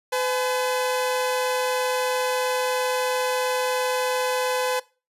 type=tone pair together; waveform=sawtooth; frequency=506 / 851 Hz; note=B4 / G#5; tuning=+42 / +42 cents; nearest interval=major sixth; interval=900 cents; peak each=-19 / -25 dBFS; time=0.12-4.8 s; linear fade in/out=10 ms; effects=noise-tail reverb RT60 0.3 s tail -20 dB re dry + resampled to 32000 Hz